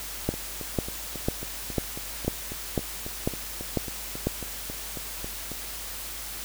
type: two click trains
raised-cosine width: 2 ms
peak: -10 / -22 dBFS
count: 9 / 20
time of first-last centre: 0.29-4.27 / 0.34-5.517 s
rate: 2.01 / 3.67 Hz
effects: added 50 Hz sine -44 dBFS peak until 6.44 s + white hiss -37 dBFS RMS until 6.44 s